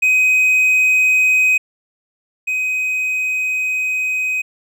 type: tone pair in turn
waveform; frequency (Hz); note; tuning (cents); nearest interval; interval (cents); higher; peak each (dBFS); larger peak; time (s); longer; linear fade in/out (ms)
triangle; 2516 / 2516; D#7 / D#7; +19 / +19; unison; 0; neither; -9 / -15; first; 0.02-1.58 / 2.47-4.42; second; 10
effects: none